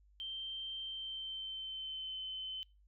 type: tone with pitch glide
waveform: sine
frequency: 3135 to 3060 Hz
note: G7 to G7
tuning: -1 to -42 cents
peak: -40 dBFS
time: 0.2-2.63 s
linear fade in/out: 0 ms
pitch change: -41 cents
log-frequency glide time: 0.8-2.18 s
effects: noise-tail reverb RT60 0.3 s tail -25 dB re dry + added 50 Hz sine -63 dBFS peak until 2.87 s